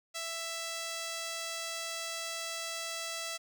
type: tone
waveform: 5% pulse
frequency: 662 Hz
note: E5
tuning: 7 cents sharp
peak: -25 dBFS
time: 0.14-3.38 s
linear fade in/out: 20 ms
effects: none